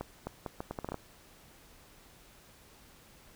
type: accelerating click train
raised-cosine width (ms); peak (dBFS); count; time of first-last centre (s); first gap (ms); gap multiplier
1; -22; 10; 0.01-0.943; 260; 0.74
effects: pink hiss -58 dBFS RMS until 3.35 s